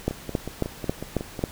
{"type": "two click trains", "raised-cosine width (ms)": 2, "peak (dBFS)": [-17, -9], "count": [8, 6], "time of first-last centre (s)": [[0.11, 1.392], [0.08, 1.439]], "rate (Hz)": [5.46, 3.68], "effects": ["pink hiss -43 dBFS RMS until 1.51 s"]}